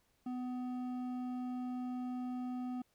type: tone with hard clipping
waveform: sine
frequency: 250.3 Hz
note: B3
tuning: 23 cents sharp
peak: -39 dBFS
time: 0.26-2.82 s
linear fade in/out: 5 ms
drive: 8 dB
effects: pink hiss -75 dBFS RMS until 2.94 s